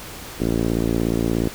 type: tone with low-pass filter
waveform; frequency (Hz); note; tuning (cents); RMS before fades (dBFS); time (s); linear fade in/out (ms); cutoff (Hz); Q
5% pulse; 56.9; A#1; -41; -21; 0.4-1.49; 5; 330; 1.5
effects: pink hiss -36 dBFS RMS until 1.54 s